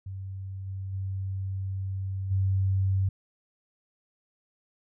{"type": "tone with level steps", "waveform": "sine", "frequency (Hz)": 96, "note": "G2", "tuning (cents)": -36, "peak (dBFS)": [-34, -32, -29, -22], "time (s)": [0.06, 3.09], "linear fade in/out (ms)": 5, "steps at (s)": [0.66, 0.92, 2.3], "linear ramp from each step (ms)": 20, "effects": []}